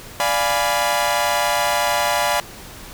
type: chord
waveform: sawtooth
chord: D diminished seventh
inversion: none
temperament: equal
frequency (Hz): 587.3 / 698.5 / 830.6 / 987.8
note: D5 / F5 / Ab5 / Cb6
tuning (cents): 0 / 0 / 0 / 0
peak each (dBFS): -19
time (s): 0.2-2.4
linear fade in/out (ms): 0
effects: pink hiss -38 dBFS RMS until 2.93 s

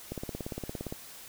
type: click train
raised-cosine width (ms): 2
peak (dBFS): -22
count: 15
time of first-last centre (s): 0.12-0.925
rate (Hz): 17.4
effects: white hiss -48 dBFS RMS until 1.28 s

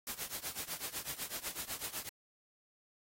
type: noise with tremolo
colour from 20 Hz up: white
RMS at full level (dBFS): -38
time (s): 0.07-2.09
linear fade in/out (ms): 0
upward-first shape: triangle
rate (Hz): 8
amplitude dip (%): 95
effects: AAC 48 kbps

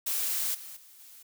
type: noise with level steps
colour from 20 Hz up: blue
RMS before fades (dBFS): -30 / -44 / -54 / -51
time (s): 0.06-1.23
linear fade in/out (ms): 10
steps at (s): 0.54 / 0.76 / 0.99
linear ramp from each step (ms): 10
effects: none

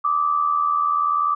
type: tone pair together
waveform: sine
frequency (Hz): 1168.6 / 1249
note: D6 / D#6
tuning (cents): -9 / +6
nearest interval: minor second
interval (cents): 115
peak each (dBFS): -18 / -24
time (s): 0.04-1.35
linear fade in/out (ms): 10
effects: none

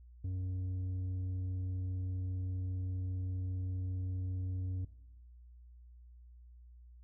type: tone with tanh clipping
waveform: sine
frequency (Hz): 92.5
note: F#2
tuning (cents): 0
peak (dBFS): -36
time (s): 0.24-4.85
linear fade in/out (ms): 5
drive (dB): 6
effects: noise-tail reverb RT60 0.8 s tail -17 dB re dry + added 60 Hz sine -53 dBFS peak until 7.03 s

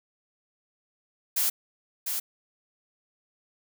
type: noise with echo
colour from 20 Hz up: blue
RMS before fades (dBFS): -25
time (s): 1.36-1.5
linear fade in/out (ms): 10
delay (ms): 700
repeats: 1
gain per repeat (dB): -5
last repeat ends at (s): 2.2
effects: none

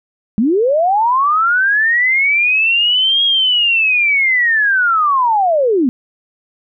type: linear two-way sweep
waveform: sine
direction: up then down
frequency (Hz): 196 to 3295 to 232.1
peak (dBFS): -10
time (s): 0.38-5.89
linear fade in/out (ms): 0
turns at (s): 3.24
effects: none

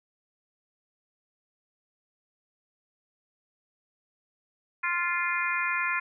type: harmonic tone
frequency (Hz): 348.7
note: F4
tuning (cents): -3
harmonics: 3 / 4 / 5 / 6 / 7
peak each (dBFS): -32 / -32 / -32 / -32 / -32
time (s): 4.83-6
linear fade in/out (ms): 10
effects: none

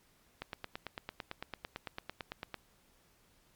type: click train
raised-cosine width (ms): 0.3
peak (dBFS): -23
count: 20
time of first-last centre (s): 0.42-2.543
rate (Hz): 8.95
effects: pink hiss -68 dBFS RMS until 3.55 s + MP3 96 kbps

